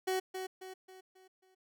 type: tone with echo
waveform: 30% pulse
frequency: 375.2 Hz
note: F#4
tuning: 24 cents sharp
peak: -28 dBFS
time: 0.07-0.2 s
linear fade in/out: 10 ms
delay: 270 ms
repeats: 5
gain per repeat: -7 dB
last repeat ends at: 1.55 s
effects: none